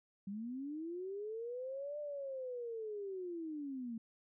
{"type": "linear two-way sweep", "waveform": "sine", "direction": "up then down", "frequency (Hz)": [191.1, 597, 221.6], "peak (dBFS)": -40, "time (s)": [0.27, 3.98], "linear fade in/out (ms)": 5, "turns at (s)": 1.99, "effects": []}